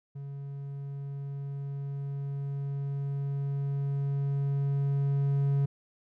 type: tone with level ramp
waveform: triangle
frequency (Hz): 139.7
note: C#3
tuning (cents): +14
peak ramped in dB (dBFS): -35 to -21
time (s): 0.15-5.66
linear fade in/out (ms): 10
effects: none